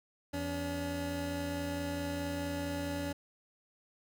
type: tone pair together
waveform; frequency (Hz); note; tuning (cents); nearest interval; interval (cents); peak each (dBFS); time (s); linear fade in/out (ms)
25% pulse; 84.8 / 284.6; E2 / C#4; +50 / +46; octave + major sixth; 2096; -36 / -32; 0.33-3.13; 10
effects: none